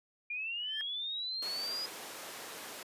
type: linear sweep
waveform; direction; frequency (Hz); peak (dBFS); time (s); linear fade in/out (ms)
sine; up; 2388 to 4978; -35; 0.3-1.86; 5
type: tone with exponential growth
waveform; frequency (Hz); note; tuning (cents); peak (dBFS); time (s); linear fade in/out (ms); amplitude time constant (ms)
triangle; 1748; A6; -12; -34; 0.58-0.81; 0; 50
type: noise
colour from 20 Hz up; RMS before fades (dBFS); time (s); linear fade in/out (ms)
pink; -43; 1.42-2.83; 5
effects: high-pass 400 Hz 12 dB/octave + resampled to 32000 Hz